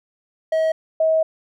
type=tone pair in turn; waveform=triangle / sine; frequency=639 / 639 Hz; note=D#5 / D#5; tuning=+46 / +46 cents; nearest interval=unison; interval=0 cents; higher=neither; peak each=-14 dBFS; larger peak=neither; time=0.52-0.72 / 1-1.23 s; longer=second; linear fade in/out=5 ms; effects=none